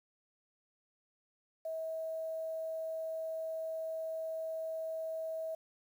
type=tone with quantisation; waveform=sine; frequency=644 Hz; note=E5; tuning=41 cents flat; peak=-36 dBFS; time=1.65-5.55 s; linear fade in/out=5 ms; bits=10; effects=none